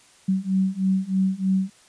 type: beating tone pair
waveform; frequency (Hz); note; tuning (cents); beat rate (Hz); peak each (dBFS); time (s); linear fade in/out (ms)
sine; 188.4 / 191.6; F#3 / G3; +32 / -39; 3.2; -23 / -22; 0.28-1.7; 10
effects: white hiss -54 dBFS RMS until 1.88 s + resampled to 22050 Hz